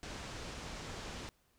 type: low-pass noise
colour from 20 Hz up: pink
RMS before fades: -45 dBFS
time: 0.03-1.29 s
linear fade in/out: 0 ms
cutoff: 7200 Hz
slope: 24 dB/octave
effects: pink hiss -73 dBFS RMS until 1.58 s